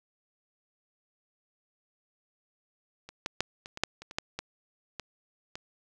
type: clicks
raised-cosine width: 0.2 ms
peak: -27 / -14 / -9 / -25 / -22 / -7 / -27 / -26 / -12 / -17 / -19 / -22 dBFS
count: 12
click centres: 3.09 / 3.261 / 3.406 / 3.659 / 3.774 / 3.836 / 4.02 / 4.111 / 4.185 / 4.39 / 4.997 / 5.555 s
effects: none